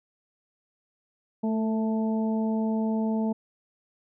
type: harmonic tone with a mistuned harmonic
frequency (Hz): 220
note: A3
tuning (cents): 0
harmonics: 1 / 2 / 3 / 4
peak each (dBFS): -24 / -34 / -36 / -38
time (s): 1.43-3.33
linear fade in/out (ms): 10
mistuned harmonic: 2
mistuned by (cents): +17
effects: none